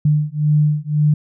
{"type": "beating tone pair", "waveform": "sine", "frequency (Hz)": [149.1, 151], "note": ["D3", "D3"], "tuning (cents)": [27, 48], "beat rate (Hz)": 1.9, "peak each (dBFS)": -16, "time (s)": [0.05, 1.14], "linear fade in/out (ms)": 5, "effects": []}